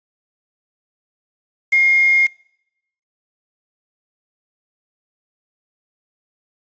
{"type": "tone with quantisation", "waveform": "sine", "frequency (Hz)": 2135, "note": "C7", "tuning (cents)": 34, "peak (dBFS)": -10, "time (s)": [1.72, 2.27], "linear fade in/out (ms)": 10, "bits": 5, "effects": ["noise-tail reverb RT60 0.8 s tail -24 dB re dry", "resampled to 16000 Hz"]}